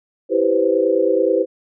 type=chord; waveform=sine; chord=C major seventh; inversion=first; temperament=equal; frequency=329.6 / 392 / 493.9 / 523.3 Hz; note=E4 / G4 / B4 / C5; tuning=0 / 0 / 0 / 0 cents; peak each=-21 / -19 / -18 / -19 dBFS; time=0.29-1.46 s; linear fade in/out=50 ms; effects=none